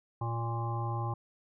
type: harmonic tone with a mistuned harmonic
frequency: 116.54 Hz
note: A#2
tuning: in tune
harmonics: 1 / 3 / 5 / 7 / 9 / 10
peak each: -32 / -43 / -47 / -39 / -40 / -49 dBFS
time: 0.21-1.14 s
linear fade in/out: 5 ms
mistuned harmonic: 10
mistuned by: -21 cents
effects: none